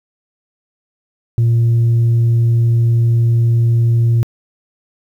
sine tone, 116.54 Hz, A#2, in tune, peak -7 dBFS, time 1.38-4.23 s, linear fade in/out 0 ms, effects tanh soft clip ceiling -8 dBFS + 8-bit

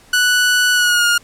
sawtooth tone with pitch glide, 1480 to 1421.4 Hz, F#6 to F6, 0 to +30 cents, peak -8 dBFS, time 0.13-1.18 s, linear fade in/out 5 ms, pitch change -70 cents, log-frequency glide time 0.73-1.06 s, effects pink hiss -47 dBFS RMS until 1.23 s + low-pass 12000 Hz 12 dB/octave

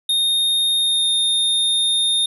square tone with pitch glide, 3690 to 3660 Hz, A#7 to A#7, -18 to -32 cents, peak -16 dBFS, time 0.09-2.26 s, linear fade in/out 5 ms, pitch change -14 cents, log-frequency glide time 0.79-1.09 s, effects none

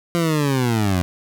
20% pulse linear sweep, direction down, 173.5 to 85.6 Hz, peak -12 dBFS, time 0.15-1.02 s, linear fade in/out 0 ms, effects none

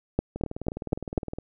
two click trains, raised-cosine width 2 ms, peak -9 / -20 dBFS, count 5 / 21, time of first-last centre 0.19-1.178 / 0.36-1.386 s, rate 4.05 / 19.5 Hz, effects none

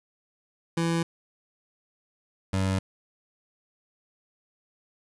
25% pulse tone pair in turn, 166.9 / 95.38 Hz, E3 / G2, +22 / -47 cents, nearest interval minor seventh, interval 969 cents, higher first, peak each -20 dBFS, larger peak neither, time 0.77-1.03 / 2.53-2.79 s, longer neither, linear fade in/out 5 ms, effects resampled to 24000 Hz + 9-bit

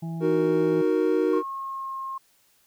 harmonic tone, 164.81 Hz, E3, in tune, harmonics 1 / 2 / 4 / 5, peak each -29 / -41 / -48 / -45 dBFS, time 0.02-0.82 s, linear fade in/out 10 ms
triangle chord, D# minor, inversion none, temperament equal, 311.1 / 370 / 466.2 Hz, D#4 / F#4 / A#4, 0 / 0 / 0 cents, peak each -23 / -22 / -22 dBFS, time 0.2-1.43 s, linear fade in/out 50 ms
sine tone with pitch glide, 1082 to 1070.8 Hz, C#6 to C6, -42 to +40 cents, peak -30 dBFS, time 1.33-2.18 s, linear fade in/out 5 ms, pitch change -18 cents, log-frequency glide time 1.57-1.96 s
effects white hiss -63 dBFS RMS until 2.66 s

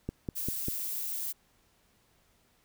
click train, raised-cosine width 3 ms, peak -20 dBFS, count 4, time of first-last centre 0.09-0.684 s, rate 5.05 Hz
violet noise, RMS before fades -35 dBFS, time 0.35-1.33 s, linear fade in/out 20 ms
effects pink hiss -68 dBFS RMS until 2.64 s

